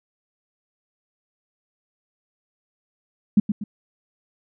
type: tone with echo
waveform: sine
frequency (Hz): 207.9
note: G#3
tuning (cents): +2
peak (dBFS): -10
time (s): 3.37-3.4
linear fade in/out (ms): 5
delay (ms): 120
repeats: 2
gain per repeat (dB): -8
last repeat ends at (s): 3.64
effects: none